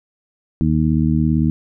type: harmonic tone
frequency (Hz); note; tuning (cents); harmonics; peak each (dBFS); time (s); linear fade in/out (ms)
77.78; D#2; 0; 1 / 2 / 3 / 4; -21 / -17 / -18 / -22; 0.61-1.5; 0
effects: none